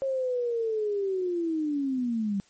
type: linear sweep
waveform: sine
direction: down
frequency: 544 to 192.9 Hz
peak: -25 dBFS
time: 0.02-2.4 s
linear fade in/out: 0 ms
effects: white hiss -61 dBFS RMS until 2.49 s + MP3 32 kbps